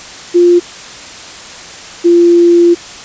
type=tone pair in turn; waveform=sine; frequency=350 / 344.6 Hz; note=F4 / F4; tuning=+4 / -23 cents; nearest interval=unison; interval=27 cents; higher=first; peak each=-3 dBFS; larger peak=neither; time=0.34-0.6 / 2.04-2.75 s; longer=second; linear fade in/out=20 ms; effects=white hiss -29 dBFS RMS until 3.04 s + resampled to 16000 Hz